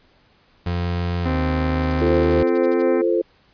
30% pulse tone with pitch glide, 87.31 to 77.78 Hz, F2 to D#2, 0 to 0 cents, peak -18 dBFS, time 0.66-2.43 s, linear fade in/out 5 ms, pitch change -200 cents, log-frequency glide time 1.23-1.3 s
harmonic tone, 259.6 Hz, C4, 13 cents flat, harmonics 1 / 2 / 3 / 4 / 5 / 6 / 7 / 8 / 9, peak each -23 / -29 / -33 / -35 / -37 / -39 / -40 / -41 / -42 dBFS, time 1.25-3.02 s, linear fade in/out 10 ms
violet noise bursts, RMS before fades -29 dBFS, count 13, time 1.82-2.823 s, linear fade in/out 5 ms, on 31 ms, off 50 ms
sine chord, F major, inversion none, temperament equal with one note detuned, 345 / 440 / 523.3 Hz, F4 / A4 / C5, -21 / 0 / 0 cents, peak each -19 / -21 / -22 dBFS, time 2.01-3.22 s, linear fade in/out 10 ms
effects pink hiss -57 dBFS RMS until 3.53 s + resampled to 11025 Hz

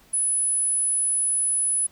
sine tone, 10110 Hz, D#9, 27 cents sharp, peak -20 dBFS, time 0.13-1.87 s, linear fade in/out 10 ms, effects pink hiss -56 dBFS RMS until 1.91 s

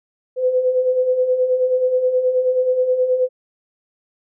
sine beating tone pair, 500 / 509.4 Hz, B4 / C5, +21 / -46 cents, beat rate 9.4 Hz, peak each -23 / -15 dBFS, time 0.36-3.29 s, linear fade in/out 50 ms, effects none

